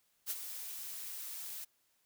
blue noise with ADSR envelope, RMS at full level -35 dBFS, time 0.26-1.65 s, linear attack 46 ms, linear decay 33 ms, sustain -9 dB, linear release 15 ms, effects white hiss -75 dBFS RMS until 2.05 s

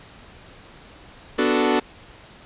sawtooth chord, B minor seventh, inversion none, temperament equal, 246.9 / 293.7 / 370 / 440 Hz, B3 / D4 / F#4 / A4, 0 / 0 / 0 / 0 cents, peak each -19 dBFS, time 1.38-1.8 s, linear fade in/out 10 ms, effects pink hiss -46 dBFS RMS until 2.45 s + resampled to 8000 Hz

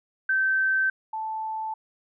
sine tone pair in turn, 1548 / 877.4 Hz, G6 / A5, -22 / -5 cents, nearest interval minor seventh, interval 983 cents, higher first, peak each -20 / -28 dBFS, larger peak first, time 0.29-0.9 / 1.13-1.74 s, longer neither, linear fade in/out 5 ms, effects none

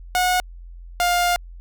sawtooth tone pair in turn, 728 / 704.8 Hz, F#5 / F5, -28 / +16 cents, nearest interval minor second, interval 56 cents, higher first, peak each -13 / -13 dBFS, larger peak neither, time 0.15-0.4 / 1-1.36 s, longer second, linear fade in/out 0 ms, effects added 43 Hz sine -36 dBFS peak until 1.6 s

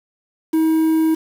triangle tone with quantisation, 319.3 Hz, D#4, 45 cents sharp, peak -11 dBFS, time 0.53-1.15 s, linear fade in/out 10 ms, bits 6, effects none

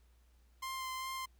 sawtooth tone with vibrato, 1046.5 Hz, C6, in tune, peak -35 dBFS, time 0.62-1.26 s, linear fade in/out 10 ms, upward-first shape sine, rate 2.5 Hz, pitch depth 14 cents each way, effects added 60 Hz sine -63 dBFS peak until 1.39 s + pink hiss -75 dBFS RMS until 1.39 s

